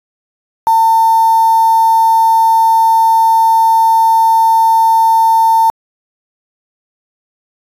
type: tone with quantisation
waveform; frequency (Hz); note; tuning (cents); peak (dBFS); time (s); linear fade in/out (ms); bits
sine; 900; A5; +39; -6; 0.67-5.7; 0; 4
effects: resampled to 32000 Hz